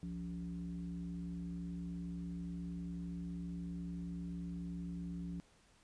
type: tone with frequency modulation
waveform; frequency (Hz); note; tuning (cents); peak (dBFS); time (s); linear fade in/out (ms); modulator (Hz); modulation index
sine; 174.61; F3; 0; -40; 0.03-5.4; 0; 109; 0.69
effects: pink hiss -68 dBFS RMS until 5.83 s + resampled to 22050 Hz